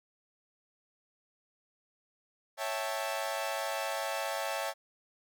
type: chord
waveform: sawtooth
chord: A dominant seventh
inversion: first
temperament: equal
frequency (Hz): 554.4 / 659.3 / 784 / 880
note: C#5 / E5 / G5 / A5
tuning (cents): 0 / 0 / 0 / 0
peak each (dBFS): -34 / -33 / -37 / -35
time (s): 2.57-4.74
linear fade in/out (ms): 50
effects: none